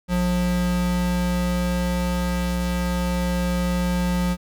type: tone pair together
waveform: square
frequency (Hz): 59.6 / 178.6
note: A#1 / F3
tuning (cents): +39 / +39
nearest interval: octave + perfect fifth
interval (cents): 1900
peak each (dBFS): -26 / -22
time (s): 0.08-4.37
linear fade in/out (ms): 50
effects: none